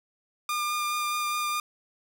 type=tone with vibrato; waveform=sawtooth; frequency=1205 Hz; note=D6; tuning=44 cents sharp; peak=-23 dBFS; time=0.49-1.6 s; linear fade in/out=2 ms; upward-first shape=sine; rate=4.8 Hz; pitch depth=11 cents each way; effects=none